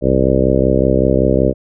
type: harmonic tone with a mistuned harmonic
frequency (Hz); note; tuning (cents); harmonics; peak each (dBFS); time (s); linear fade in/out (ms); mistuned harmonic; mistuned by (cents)
65.3; C2; -3; 1 / 2 / 3 / 4 / 5 / 6 / 7 / 8 / 9; -19 / -19 / -19 / -19 / -19 / -19 / -19 / -19 / -19; 0.01-1.54; 50; 1; -99
effects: none